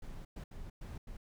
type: noise bursts at uneven times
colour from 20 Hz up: brown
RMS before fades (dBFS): -45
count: 5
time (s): 0.02-0.25 / 0.36-0.44 / 0.51-0.7 / 0.81-0.98 / 1.07-1.17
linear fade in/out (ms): 5
effects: none